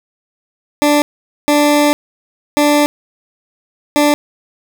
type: tone bursts at uneven times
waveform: 20% pulse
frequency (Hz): 293.7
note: D4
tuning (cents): 0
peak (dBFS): -4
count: 4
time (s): 0.82-1.02 / 1.48-1.93 / 2.57-2.86 / 3.96-4.14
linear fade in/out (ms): 0
effects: none